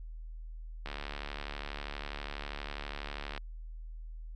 click train, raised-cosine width 0.3 ms, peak -23 dBFS, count 183, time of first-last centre 0.86-3.377 s, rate 72.3 Hz, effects added 40 Hz sine -41 dBFS peak until 4.35 s

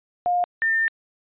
sine tone pair in turn, 710 / 1803.1 Hz, F5 / A6, +28 / +42 cents, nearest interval octave + major third, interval 1614 cents, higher second, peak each -18 dBFS, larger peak neither, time 0.26-0.44 / 0.62-0.88 s, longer second, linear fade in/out 0 ms, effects resampled to 8000 Hz

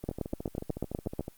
two click trains, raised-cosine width 2 ms, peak -23 / -17 dBFS, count 18 / 10, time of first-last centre 0.04-1.281 / 0.09-1.194 s, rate 13.7 / 8.15 Hz, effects white hiss -61 dBFS RMS until 1.37 s + Opus 24 kbps

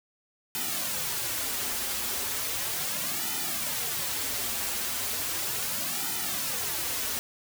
white noise with flanger, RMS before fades -31 dBFS, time 0.55-7.19 s, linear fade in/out 0 ms, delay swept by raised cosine 1.8 to 6.8 ms, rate 0.36 Hz, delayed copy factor -1, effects none

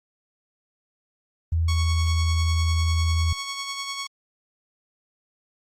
sine tone, 82.41 Hz, E2, in tune, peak -19 dBFS, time 1.52-3.33 s, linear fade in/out 5 ms
10% pulse tone with tremolo, 1108.7 Hz, C#6, in tune, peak -19 dBFS, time 1.68-4.07 s, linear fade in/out 5 ms, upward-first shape sine, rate 10 Hz, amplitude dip 40%
effects low-pass 10000 Hz 12 dB/octave + Opus 32 kbps

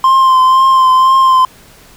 triangle tone with vibrato, 1046.5 Hz, C6, in tune, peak -3 dBFS, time 0.04-1.45 s, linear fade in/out 2 ms, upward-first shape triangle, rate 2 Hz, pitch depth 30 cents each way, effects pink hiss -41 dBFS RMS until 1.96 s

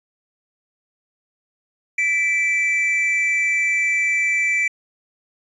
triangle tone pair together, 1975.5 / 2328 Hz, B6 / D7, 0 / -16 cents, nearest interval minor third, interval 284 cents, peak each -22 / -16 dBFS, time 1.98-4.68 s, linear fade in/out 5 ms, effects resampled to 24000 Hz

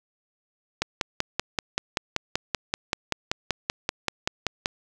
click train, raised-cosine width 0.2 ms, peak -6 dBFS, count 21, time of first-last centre 0.82-4.659 s, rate 5.21 Hz, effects none

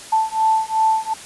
sine beating tone pair, 880 / 882.7 Hz, A5 / A5, 0 / +5 cents, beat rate 2.7 Hz, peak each -18 dBFS, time 0.12-1.14 s, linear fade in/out 10 ms, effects white hiss -37 dBFS RMS until 1.25 s + resampled to 24000 Hz

